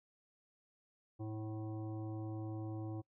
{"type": "harmonic tone", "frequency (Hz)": 108.7, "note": "A2", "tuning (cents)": -21, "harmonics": [1, 3, 5, 7, 9, 10], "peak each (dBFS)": [-42, -44, -54, -55, -64, -65], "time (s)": [1.19, 3.02], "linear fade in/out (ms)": 20, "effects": ["noise-tail reverb RT60 0.1 s tail -24 dB re dry"]}